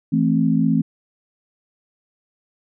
sine chord, A minor, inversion second, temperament just, 165 / 220 / 264 Hz, E3 / A3 / C4, +2 / 0 / +16 cents, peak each -19 dBFS, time 0.12-0.82 s, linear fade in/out 10 ms, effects none

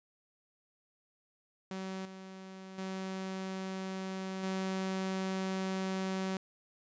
sawtooth tone with level steps, 189.7 Hz, F#3, 43 cents sharp, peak -34 / -42 / -33 / -29 dBFS, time 1.71-6.37 s, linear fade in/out 2 ms, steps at 2.05 / 2.78 / 4.43 s, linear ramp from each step 5 ms, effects resampled to 16000 Hz

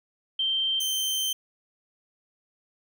sine / sawtooth tone pair in turn, 3136 / 3114 Hz, G7 / G7, 0 / -12 cents, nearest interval unison, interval 12 cents, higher first, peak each -23 / -22 dBFS, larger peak second, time 0.39-0.8 / 0.8-1.33 s, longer second, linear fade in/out 5 ms, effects none

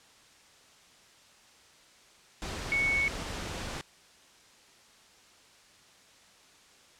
sine tone in noise, 2217 Hz, C#7, in tune, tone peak -25 dBFS, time 2.72-3.08 s, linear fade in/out 0 ms, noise pink, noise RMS -37 dBFS, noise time 2.42-3.81 s, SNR +9 dB, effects white hiss -58 dBFS RMS until 6.99 s + low-pass 7000 Hz 12 dB/octave

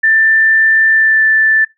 sine tone with pitch glide, 1777 to 1761.7 Hz, A6 to A6, +17 to +2 cents, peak -7 dBFS, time 0.03-1.65 s, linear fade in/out 10 ms, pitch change -15 cents, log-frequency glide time 0.9-1.23 s, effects noise-tail reverb RT60 0.2 s tail -22 dB re dry

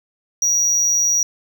triangle tone, 5770 Hz, F#8, 44 cents flat, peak -13 dBFS, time 0.42-1.23 s, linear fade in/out 2 ms, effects none

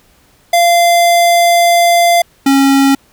square tone pair in turn, 690 / 273.8 Hz, F5 / C#4, -21 / -21 cents, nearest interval octave + major third, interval 1600 cents, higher first, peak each -7 dBFS, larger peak neither, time 0.53-2.22 / 2.46-2.95 s, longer first, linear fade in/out 5 ms, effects pink hiss -50 dBFS RMS until 3.12 s

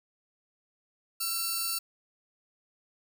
5% pulse tone pair together, 1345 / 4524 Hz, E6 / C#8, +34 / +34 cents, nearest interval octave + major sixth, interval 2100 cents, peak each -23 / -24 dBFS, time 1.2-1.79 s, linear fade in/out 10 ms, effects none

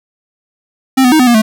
square tone with pitch steps, 263.6 / 249.2 / 313.2 / 251.8 / 238.4 / 217.6 Hz, C4 / B3 / D#4 / B3 / A#3 / A3, +13 / +16 / +11 / +34 / +39 / -19 cents, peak -6 dBFS, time 0.97-1.42 s, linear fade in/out 10 ms, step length 75 ms, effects none

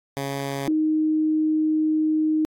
10% pulse / sine tone pair in turn, 138.59 / 311.1 Hz, C#3 / D#4, 0 / 0 cents, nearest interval octave + major second, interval 1400 cents, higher second, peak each -18 dBFS, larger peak neither, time 0.17-0.68 / 0.68-2.45 s, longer second, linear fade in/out 0 ms, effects AAC 64 kbps

